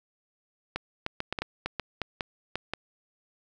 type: clicks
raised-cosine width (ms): 0.3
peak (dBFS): -14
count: 12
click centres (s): 0.76 / 1.064 / 1.204 / 1.326 / 1.388 / 1.42 / 1.66 / 1.797 / 2.017 / 2.208 / 2.556 / 2.736
effects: none